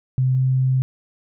sine tone pair in turn, 129.5 / 130.4 Hz, C3 / C3, -17 / -5 cents, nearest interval unison, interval 12 cents, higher second, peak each -15 dBFS, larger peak neither, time 0.18-0.35 / 0.35-0.82 s, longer second, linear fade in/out 0 ms, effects none

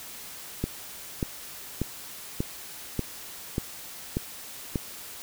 click train, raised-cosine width 3 ms, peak -13 dBFS, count 8, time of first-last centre 0.64-4.758 s, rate 1.7 Hz, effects white hiss -42 dBFS RMS until 5.22 s

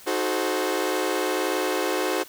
sawtooth chord, D# diminished seventh, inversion none, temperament equal with one note detuned, 311.1 / 370 / 431.7 / 523.3 Hz, D#4 / F#4 / A4 / C5, 0 / 0 / -33 / 0 cents, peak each -26 / -23 / -26 / -25 dBFS, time 0.06-2.24 s, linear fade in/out 20 ms, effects white hiss -47 dBFS RMS until 2.28 s

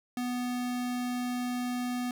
square tone, 246.9 Hz, B3, in tune, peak -31 dBFS, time 0.17-2.11 s, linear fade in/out 2 ms, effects none

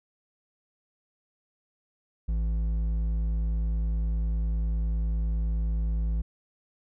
sine tone with hard clipping, 54.9 Hz, A1, 3 cents flat, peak -26 dBFS, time 2.28-6.22 s, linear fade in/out 10 ms, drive 6 dB, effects none

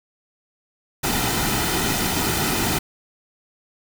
pink noise with comb filter, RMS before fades -22 dBFS, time 1.03-2.79 s, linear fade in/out 10 ms, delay 1.8 ms, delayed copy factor -0.55, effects none

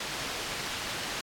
white low-pass noise, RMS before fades -36 dBFS, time 0-1.21 s, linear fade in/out 5 ms, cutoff 4500 Hz, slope 12 dB/octave, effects AAC 64 kbps

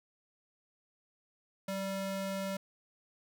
square ring-modulated tone, 388.7 Hz, G4, 15 cents flat, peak -32 dBFS, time 1.68-2.57 s, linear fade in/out 5 ms, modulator 197 Hz, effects none

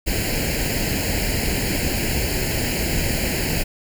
pink noise with comb filter, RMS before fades -22 dBFS, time 0.06-3.64 s, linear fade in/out 20 ms, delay 0.42 ms, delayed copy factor +0.85, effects none

